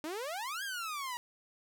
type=exponential two-way sweep; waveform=sawtooth; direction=up then down; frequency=293.7 to 1661.2 to 946 Hz; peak=-33 dBFS; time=0.04-1.17 s; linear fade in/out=0 ms; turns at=0.63 s; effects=none